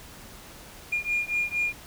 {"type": "beating tone pair", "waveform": "sine", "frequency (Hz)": [2416, 2420.3], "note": ["D7", "D#7"], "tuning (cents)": [48, -48], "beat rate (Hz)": 4.3, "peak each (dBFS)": -27, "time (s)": [0.92, 1.73], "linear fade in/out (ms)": 10, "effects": ["tanh soft clip ceiling -19 dBFS", "pink hiss -46 dBFS RMS until 1.86 s"]}